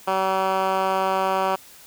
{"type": "tone with band-pass filter", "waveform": "10% pulse", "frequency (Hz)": 190.4, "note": "F#3", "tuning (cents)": 50, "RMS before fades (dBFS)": -22, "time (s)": [0.07, 1.56], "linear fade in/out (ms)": 10, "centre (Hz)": 960, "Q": 0.91, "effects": ["white hiss -47 dBFS RMS until 1.86 s"]}